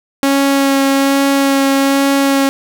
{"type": "tone with vibrato", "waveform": "sawtooth", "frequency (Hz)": 275, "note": "C#4", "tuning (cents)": -14, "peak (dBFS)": -6, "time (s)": [0.23, 2.49], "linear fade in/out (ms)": 0, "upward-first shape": "sine", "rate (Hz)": 1.2, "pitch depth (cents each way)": 11, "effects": []}